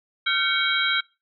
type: tone cluster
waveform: sine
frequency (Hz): 1382 / 1535 / 2239 / 3220 / 3884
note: F6 / G6 / C#7 / G7 / B7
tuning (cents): -19 / -37 / +17 / +46 / -30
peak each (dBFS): -26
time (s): 0.26-1.01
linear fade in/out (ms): 10
effects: noise-tail reverb RT60 0.3 s tail -24 dB re dry